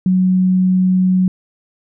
sine tone, 185 Hz, F#3, in tune, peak -10 dBFS, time 0.06-1.28 s, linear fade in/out 2 ms, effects none

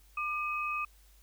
sine tone pair together, 1199.2 / 2541 Hz, D6 / D#7, +36 / +36 cents, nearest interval octave + minor second, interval 1300 cents, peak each -33 / -35 dBFS, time 0.17-0.85 s, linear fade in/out 5 ms, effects added 50 Hz sine -58 dBFS peak until 1.22 s + white hiss -65 dBFS RMS until 1.22 s

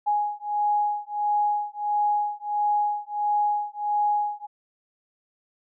sine beating tone pair, 830.6 / 832.1 Hz, G#5 / G#5, 0 / +3 cents, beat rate 1.5 Hz, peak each -25 dBFS, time 0.06-4.47 s, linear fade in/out 20 ms, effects none

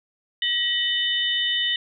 sine tone cluster, 1913 / 2998 / 3634 Hz, A#6 / F#7 / A#7, +44 / +22 / -45 cents, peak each -27 / -23 / -26 dBFS, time 0.42-1.76 s, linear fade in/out 2 ms, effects none

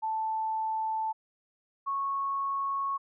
sine tone pair in turn, 880 / 1102.3 Hz, A5 / C#6, 0 / -10 cents, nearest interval major third, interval 390 cents, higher second, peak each -28 dBFS, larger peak neither, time 0.02-1.13 / 1.86-2.98 s, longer second, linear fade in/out 20 ms, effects none

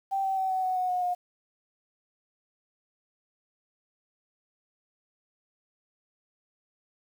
sine tone with pitch steps, 780 / 770.6 / 761.3 / 752.1 / 743.1 / 734.1 / 725.2 / 716.5 Hz, G5 / G5 / F#5 / F#5 / F#5 / F#5 / F#5 / F5, -9 / -30 / +49 / +28 / +7 / -14 / -35 / +44 cents, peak -25 dBFS, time 0.11-1.15 s, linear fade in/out 20 ms, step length 130 ms, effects 9-bit

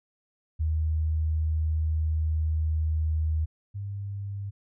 sine tone pair in turn, 78.6 / 99.96 Hz, D#2 / G2, +18 / +34 cents, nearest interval major third, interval 416 cents, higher second, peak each -23 / -31 dBFS, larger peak first, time 0.59-3.46 / 3.74-4.51 s, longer first, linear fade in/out 20 ms, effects none

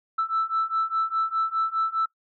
sine beating tone pair, 1318.5 / 1323.4 Hz, E6 / E6, 0 / +6 cents, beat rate 4.9 Hz, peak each -25 / -24 dBFS, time 0.18-2.06 s, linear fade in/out 10 ms, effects noise-tail reverb RT60 0.1 s tail -21 dB re dry + tanh soft clip ceiling -17 dBFS

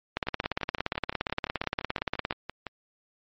two click trains, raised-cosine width 0.3 ms, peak -10 / -18 dBFS, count 38 / 15, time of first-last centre 0.17-2.309 / 0.27-2.667 s, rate 17.3 / 5.84 Hz, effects low-pass 4000 Hz 12 dB/octave + MP3 32 kbps

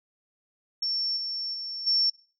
sine tone with level steps, 5440 Hz, F8, 46 cents flat, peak -25 / -29 / -32 / -20 dBFS, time 0.82-2.1 s, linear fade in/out 5 ms, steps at 1.16 / 1.53 / 1.86 s, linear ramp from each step 20 ms, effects noise-tail reverb RT60 0.4 s tail -22 dB re dry

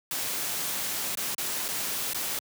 white noise with dropouts, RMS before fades -31 dBFS, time 0.11-2.39 s, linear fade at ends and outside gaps 2 ms, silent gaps 1.152-1.172 / 1.348-1.381 / 1.682-1.686 / 2.134-2.145 s, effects high-pass 100 Hz 12 dB/octave

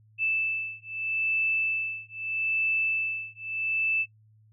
sine beating tone pair, 2637 / 2637.79 Hz, E7 / E7, 0 / +1 cents, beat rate 0.79 Hz, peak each -29 / -29 dBFS, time 0.18-4.06 s, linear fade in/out 50 ms, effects noise-tail reverb RT60 0.1 s tail -20 dB re dry + added 108 Hz sine -56 dBFS peak until 4.52 s

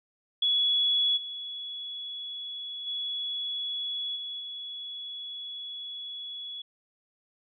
sine tone with level steps, 3382 Hz, G#7, 31 cents sharp, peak -22 / -35 / -30 / -34 / -36 dBFS, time 0.42-6.62 s, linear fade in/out 5 ms, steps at 1.16 / 2.86 / 4.15 / 4.39 s, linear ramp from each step 20 ms, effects none

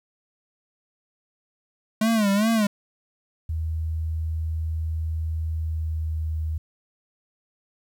square tone with vibrato, 212.2 Hz, G#3, 38 cents sharp, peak -19 dBFS, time 2.01-2.67 s, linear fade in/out 5 ms, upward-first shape sine, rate 2.5 Hz, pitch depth 130 cents each way
sine tone with pitch glide, 80 to 78.81 Hz, D#2 to D#2, +49 to +23 cents, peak -24 dBFS, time 3.49-6.58 s, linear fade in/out 5 ms, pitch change -26 cents, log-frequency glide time 5.5-6.37 s
effects 10-bit

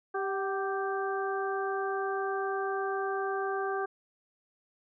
harmonic tone with a mistuned harmonic, 392 Hz, G4, in tune, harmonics 1 / 2 / 3 / 4, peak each -32 / -35 / -37 / -38 dBFS, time 0.14-3.86 s, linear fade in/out 10 ms, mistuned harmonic 2, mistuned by -41 cents, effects none

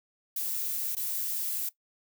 violet noise with dropouts, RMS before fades -32 dBFS, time 0.36-1.69 s, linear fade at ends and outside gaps 5 ms, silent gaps 0.951-0.966 s, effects noise-tail reverb RT60 0.1 s tail -17 dB re dry

